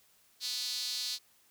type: tone with high-pass filter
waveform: sawtooth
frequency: 247.7 Hz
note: B3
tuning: 5 cents sharp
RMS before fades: -36 dBFS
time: 0.4-1.19 s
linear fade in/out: 50 ms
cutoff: 4300 Hz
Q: 4.6
effects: white hiss -66 dBFS RMS until 1.5 s